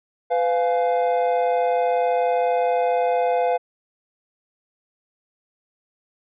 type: chord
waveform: triangle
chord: F diminished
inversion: second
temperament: just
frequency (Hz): 502.9 / 698.5 / 838.1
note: Cb5 / F5 / Ab5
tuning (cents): +31 / 0 / +16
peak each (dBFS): -19 / -19 / -25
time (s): 0.3-3.58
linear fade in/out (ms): 20
effects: resampled to 8000 Hz